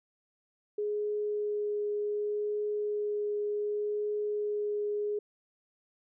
sine tone with vibrato, 416.9 Hz, G#4, 7 cents sharp, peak -29 dBFS, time 0.78-5.19 s, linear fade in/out 5 ms, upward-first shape triangle, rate 0.67 Hz, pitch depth 8 cents each way, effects none

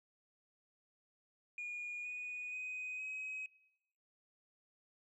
sine tone with pitch steps, 2438 / 2471 / 2504 / 2537 Hz, D#7 / D#7 / D#7 / D#7, -36 / -13 / +10 / +33 cents, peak -39 dBFS, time 1.58-3.46 s, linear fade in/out 2 ms, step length 470 ms, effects noise-tail reverb RT60 0.9 s tail -22 dB re dry + tanh soft clip ceiling -38 dBFS

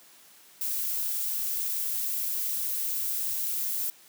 violet noise, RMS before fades -30 dBFS, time 0.61-3.9 s, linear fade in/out 2 ms, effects white hiss -55 dBFS RMS until 4.08 s + high-pass 150 Hz 12 dB/octave

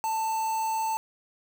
triangle tone with quantisation, 887 Hz, A5, 14 cents sharp, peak -24 dBFS, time 0.04-0.97 s, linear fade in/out 0 ms, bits 6, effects none

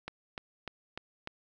click train, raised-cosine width 0.3 ms, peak -22 dBFS, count 5, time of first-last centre 0.08-1.274 s, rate 3.35 Hz, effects none

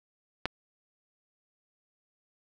clicks, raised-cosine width 0.3 ms, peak -11 / -30 dBFS, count 2, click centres 0.456 / 0.46 s, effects none

